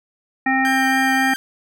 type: harmonic tone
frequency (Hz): 264.6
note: C4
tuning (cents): +20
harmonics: 1 / 3 / 5 / 7 / 9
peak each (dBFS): -20 / -20 / -30 / -19 / -28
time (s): 0.46-1.34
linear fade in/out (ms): 5
type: tone with vibrato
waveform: sawtooth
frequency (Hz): 1581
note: G6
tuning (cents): +14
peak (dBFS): -21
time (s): 0.65-1.36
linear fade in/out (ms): 0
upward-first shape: triangle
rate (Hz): 3.6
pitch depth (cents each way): 13
effects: none